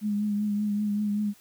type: tone with vibrato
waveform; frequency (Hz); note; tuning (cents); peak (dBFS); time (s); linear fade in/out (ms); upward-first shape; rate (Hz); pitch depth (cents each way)
sine; 207.6; G#3; 0; -24; 0.01-1.34; 50; triangle; 5.2; 37
effects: white hiss -57 dBFS RMS until 1.4 s